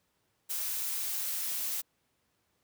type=noise; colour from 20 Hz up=blue; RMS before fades=-34 dBFS; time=0.49-1.82 s; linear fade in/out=20 ms; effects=pink hiss -75 dBFS RMS until 2.63 s + high-pass 80 Hz 12 dB/octave